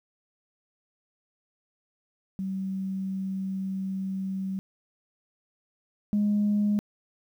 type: tone pair in turn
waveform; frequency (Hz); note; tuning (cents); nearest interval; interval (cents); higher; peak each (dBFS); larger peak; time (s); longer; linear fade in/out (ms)
sine; 191.4 / 207.1; G3 / G#3; -41 / -5; minor second; 136; second; -28 / -20; second; 2.39-4.59 / 6.13-6.79; first; 0
effects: tanh soft clip ceiling -18 dBFS + 10-bit